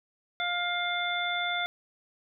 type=harmonic tone; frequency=704 Hz; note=F5; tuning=14 cents sharp; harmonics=1 / 2 / 3 / 5; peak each=-33 / -33 / -33 / -33 dBFS; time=0.4-1.66 s; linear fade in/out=0 ms; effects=none